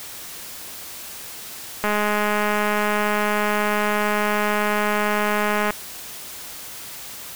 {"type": "click train", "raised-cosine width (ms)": 0.5, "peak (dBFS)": -7, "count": 809, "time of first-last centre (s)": [1.84, 5.706], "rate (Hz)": 209, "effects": ["white hiss -36 dBFS RMS until 7.35 s"]}